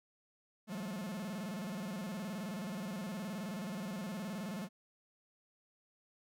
45% pulse tone with vibrato, 196 Hz, G3, in tune, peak -39 dBFS, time 0.67-4.69 s, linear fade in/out 50 ms, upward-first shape square, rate 19 Hz, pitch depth 180 cents each way, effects none

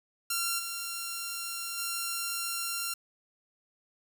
5% pulse tone with level steps, 1374 Hz, F6, 29 cents flat, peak -17 / -23 / -20 dBFS, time 0.3-2.94 s, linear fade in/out 5 ms, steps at 0.58 / 1.77 s, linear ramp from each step 20 ms, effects 8-bit

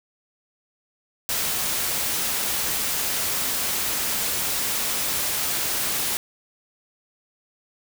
white noise, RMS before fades -25 dBFS, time 1.29-6.17 s, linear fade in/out 0 ms, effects none

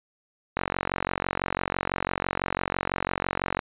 click train, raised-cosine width 0.5 ms, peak -10 dBFS, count 140, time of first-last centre 0.57-3.592 s, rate 46 Hz, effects resampled to 8000 Hz

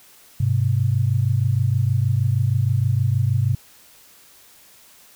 sine tone pair together, 101.5 / 127.88 Hz, G#2 / C3, -39 / -39 cents, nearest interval major third, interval 400 cents, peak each -19 dBFS, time 0.4-3.55 s, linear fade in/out 5 ms, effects white hiss -50 dBFS RMS until 5.15 s

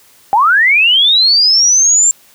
sine linear sweep, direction up, 768 to 7420 Hz, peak -6 dBFS, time 0.33-2.11 s, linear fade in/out 0 ms, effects white hiss -46 dBFS RMS until 2.34 s + high-pass 60 Hz 12 dB/octave

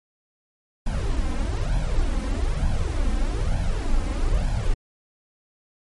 brown noise with flanger, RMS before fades -22 dBFS, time 0.86-4.74 s, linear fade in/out 5 ms, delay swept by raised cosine 1.2 to 3.9 ms, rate 1.1 Hz, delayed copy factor +0.8, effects MP3 48 kbps

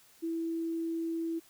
sine tone, 329.9 Hz, E4, 1 cent sharp, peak -31 dBFS, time 0.22-1.4 s, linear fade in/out 20 ms, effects white hiss -61 dBFS RMS until 1.49 s

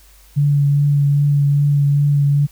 sine tone with vibrato, 143.4 Hz, D3, 41 cents flat, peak -11 dBFS, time 0.36-2.47 s, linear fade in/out 20 ms, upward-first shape triangle, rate 2.5 Hz, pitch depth 19 cents each way, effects added 50 Hz sine -46 dBFS peak until 2.51 s + white hiss -50 dBFS RMS until 2.51 s

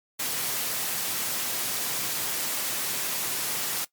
white high-pass noise, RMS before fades -29 dBFS, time 0.19-3.85 s, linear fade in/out 10 ms, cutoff 100 Hz, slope 96 dB/octave, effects noise-tail reverb RT60 0.1 s tail -19 dB re dry + MP3 96 kbps

